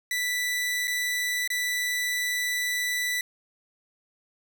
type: tone with dropouts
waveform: sawtooth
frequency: 1975.5 Hz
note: B6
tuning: in tune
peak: -22 dBFS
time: 0.11-3.21 s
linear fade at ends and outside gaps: 2 ms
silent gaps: 0.873-0.878 / 1.476-1.502 s
effects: 9-bit